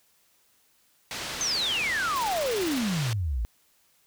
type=low-pass noise; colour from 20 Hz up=white; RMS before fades=-35 dBFS; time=1.11-3.13 s; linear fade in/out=0 ms; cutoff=4900 Hz; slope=12 dB/octave
type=exponential sweep; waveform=sine; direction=down; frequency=6430 to 52.1 Hz; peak=-25 dBFS; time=1.41-3.45 s; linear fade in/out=0 ms
type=noise bursts; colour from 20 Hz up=white; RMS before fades=-38 dBFS; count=13; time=2.16-2.784 s; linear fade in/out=2 ms; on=24 ms; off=26 ms
effects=white hiss -65 dBFS RMS until 4.06 s